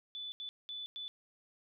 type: tone bursts at uneven times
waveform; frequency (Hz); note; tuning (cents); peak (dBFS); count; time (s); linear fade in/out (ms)
sine; 3484; A7; -18; -40; 4; 0.15-0.32 / 0.4-0.49 / 0.69-0.86 / 0.96-1.08; 0
effects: none